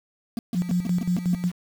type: tone bursts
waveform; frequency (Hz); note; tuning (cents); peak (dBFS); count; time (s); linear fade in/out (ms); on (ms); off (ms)
triangle; 230; A#3; -23; -22; 7; 0.37-1.35; 2; 20; 140
type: tone with tremolo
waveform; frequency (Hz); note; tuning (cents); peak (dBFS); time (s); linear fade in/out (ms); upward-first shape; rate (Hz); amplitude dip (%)
sine; 177.9; F3; +32; -19; 0.53-1.52; 50; square; 5.5; 70
effects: 7-bit